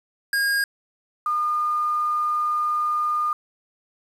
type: tone pair in turn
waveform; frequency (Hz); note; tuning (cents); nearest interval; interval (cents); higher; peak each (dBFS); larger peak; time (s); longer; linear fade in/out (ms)
square / sine; 1626 / 1215.3; G#6 / D#6; -37 / -41; perfect fourth; 504; first; -20; neither; 0.33-0.64 / 1.26-3.33; second; 2
effects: resampled to 32000 Hz + 8-bit